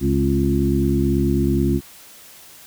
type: harmonic tone with a mistuned harmonic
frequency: 69.3 Hz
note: C#2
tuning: in tune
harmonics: 1 / 2 / 3 / 4 / 5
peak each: -22 / -22 / -22 / -22 / -22 dBFS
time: 0-1.81 s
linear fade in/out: 50 ms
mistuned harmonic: 4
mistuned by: -43 cents
effects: white hiss -44 dBFS RMS until 2.66 s